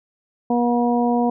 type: harmonic tone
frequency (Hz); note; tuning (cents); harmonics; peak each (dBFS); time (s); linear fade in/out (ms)
240.2; B3; -48; 1 / 2 / 3 / 4; -18 / -23 / -22 / -27; 0.5-1.3; 5
effects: none